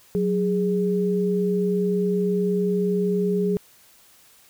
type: tone pair together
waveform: sine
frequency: 184.1 / 413.3 Hz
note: F#3 / G#4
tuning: -8 / -8 cents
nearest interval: octave + major second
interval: 1400 cents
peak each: -22 dBFS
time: 0.15-3.57 s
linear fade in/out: 0 ms
effects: white hiss -54 dBFS RMS until 4.49 s